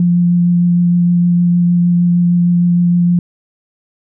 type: tone with vibrato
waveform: sine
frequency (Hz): 174.61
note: F3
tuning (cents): 0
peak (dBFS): -8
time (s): 0-3.19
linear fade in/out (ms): 2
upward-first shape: triangle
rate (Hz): 6.5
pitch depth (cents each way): 12
effects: none